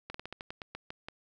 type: slowing click train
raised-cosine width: 0.3 ms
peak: -24 dBFS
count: 11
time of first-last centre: 0.1-1.085 s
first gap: 44 ms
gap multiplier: 1.17
effects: none